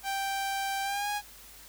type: tone with pitch glide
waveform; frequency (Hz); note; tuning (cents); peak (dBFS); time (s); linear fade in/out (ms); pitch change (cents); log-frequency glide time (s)
sawtooth; 784 to 825.8; G5 to G#5; 0 to -10; -26; 0.03-1.22; 50; +90; 0.83-1.09
effects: added 50 Hz sine -58 dBFS peak until 1.68 s + white hiss -51 dBFS RMS until 1.68 s